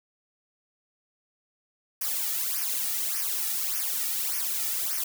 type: noise with flanger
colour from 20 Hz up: blue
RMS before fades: -29 dBFS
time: 2.01-5.04 s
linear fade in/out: 5 ms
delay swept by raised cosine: 0.25 to 1.95 ms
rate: 1.7 Hz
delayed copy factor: -1
effects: none